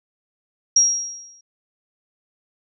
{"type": "tone with exponential decay", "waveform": "sine", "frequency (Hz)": 5640, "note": "F8", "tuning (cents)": 16, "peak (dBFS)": -9, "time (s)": [0.76, 1.41], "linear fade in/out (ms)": 5, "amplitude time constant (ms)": 140, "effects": []}